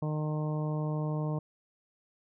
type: harmonic tone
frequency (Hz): 152.7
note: D#3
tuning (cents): -32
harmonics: 1 / 2 / 3 / 4 / 5 / 6 / 7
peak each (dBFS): -30 / -39 / -41 / -41 / -48 / -46 / -47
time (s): 0.02-1.39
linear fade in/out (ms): 5
effects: none